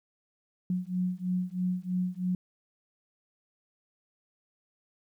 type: beating tone pair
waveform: sine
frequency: 180.3 / 183.4 Hz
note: F#3 / F#3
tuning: -45 / -15 cents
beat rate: 3.1 Hz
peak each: -31 / -31 dBFS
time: 0.7-2.35 s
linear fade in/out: 2 ms
effects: 11-bit